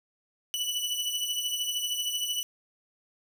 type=beating tone pair; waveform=sawtooth; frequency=2960 / 2973 Hz; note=F#7 / F#7; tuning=0 / +8 cents; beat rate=13 Hz; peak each=-27 / -31 dBFS; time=0.54-2.43 s; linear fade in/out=0 ms; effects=none